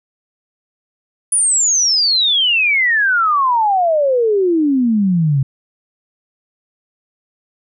sine exponential sweep, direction down, 9956 to 130.81 Hz, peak -11 dBFS, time 1.32-5.43 s, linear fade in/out 5 ms, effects none

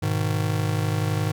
square chord, G# minor, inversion none, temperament just, 103.83 / 124.59 / 155.74 Hz, G#2 / B2 / D#3, 0 / +16 / +2 cents, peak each -25 / -31 / -27 dBFS, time 0.02-1.32 s, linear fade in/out 10 ms, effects none

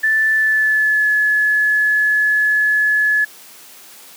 sine tone with pitch glide, 1758 to 1708 Hz, A6 to G#6, -2 to +48 cents, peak -12 dBFS, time 0.03-3.25 s, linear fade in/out 10 ms, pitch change -50 cents, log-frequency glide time 0.33-1.09 s, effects white hiss -41 dBFS RMS until 4.16 s + high-pass 200 Hz 12 dB/octave

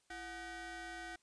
25% pulse ring-modulated tone, 392 Hz, G4, in tune, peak -38 dBFS, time 0.1-1.16 s, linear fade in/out 5 ms, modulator 1120 Hz, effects white hiss -75 dBFS RMS until 1.22 s + resampled to 22050 Hz

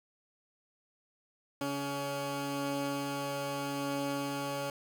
15% pulse tone pair together, 140.3 / 281.4 Hz, C#3 / C#4, +21 / +26 cents, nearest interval octave, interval 1205 cents, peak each -33 / -28 dBFS, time 1.61-4.7 s, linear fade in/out 2 ms, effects none

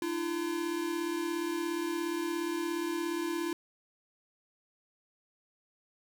square tone pair together, 302.9 / 340 Hz, D#4 / F4, -46 / -46 cents, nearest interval major second, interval 200 cents, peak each -38 / -33 dBFS, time 0.02-3.53 s, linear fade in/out 2 ms, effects none

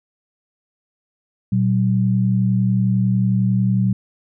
sine tone pair together, 118.74 / 189.8 Hz, A#2 / F#3, +32 / +44 cents, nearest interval minor sixth, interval 812 cents, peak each -17 dBFS, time 1.52-3.93 s, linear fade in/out 5 ms, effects none

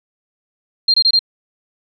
sine tone bursts, 4193 Hz, C8, 3 cents sharp, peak -9 dBFS, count 4, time 0.88-1.192 s, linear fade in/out 5 ms, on 60 ms, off 24 ms, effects none

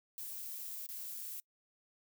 violet noise with dropouts, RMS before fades -44 dBFS, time 0.18-1.4 s, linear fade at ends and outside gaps 0 ms, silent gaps 0.864-0.889 s, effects noise-tail reverb RT60 0.1 s tail -25 dB re dry

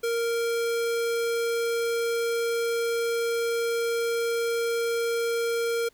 square tone, 465.1 Hz, A#4, 4 cents flat, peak -25 dBFS, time 0.03-5.89 s, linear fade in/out 10 ms, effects pink hiss -62 dBFS RMS until 5.93 s

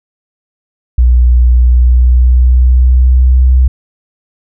sine tone with pitch glide, 60.9 to 63.85 Hz, B1 to C2, -24 to -42 cents, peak -3 dBFS, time 0.98-3.68 s, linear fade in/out 5 ms, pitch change +82 cents, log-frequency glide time 1.55-3.52 s, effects none

